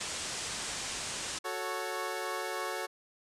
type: low-pass noise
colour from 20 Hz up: white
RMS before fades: -38 dBFS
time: 0-1.39 s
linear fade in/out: 10 ms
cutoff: 8900 Hz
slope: 48 dB/octave
type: chord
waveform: 15% pulse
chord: F# minor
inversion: none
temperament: equal with one note detuned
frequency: 368.5 / 440 / 554.4 Hz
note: F#4 / A4 / C#5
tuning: -7 / 0 / 0 cents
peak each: -32 dBFS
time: 1.44-2.87 s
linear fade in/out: 20 ms
effects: resampled to 32000 Hz